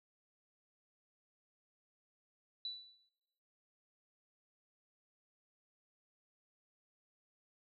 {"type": "tone with exponential decay", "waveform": "sine", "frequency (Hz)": 3962, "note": "B7", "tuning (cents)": 5, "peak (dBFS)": -37, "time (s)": [2.65, 3.09], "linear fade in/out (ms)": 2, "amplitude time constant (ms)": 95, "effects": ["noise-tail reverb RT60 1.0 s tail -24 dB re dry"]}